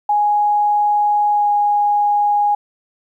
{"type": "tone with pitch glide", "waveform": "sine", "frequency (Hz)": [830.6, 825.3], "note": ["G#5", "G#5"], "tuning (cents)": [0, -11], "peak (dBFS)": -12, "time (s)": [0.09, 2.55], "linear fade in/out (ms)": 5, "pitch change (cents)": -11, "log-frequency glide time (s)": [1.31, 1.48], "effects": ["9-bit"]}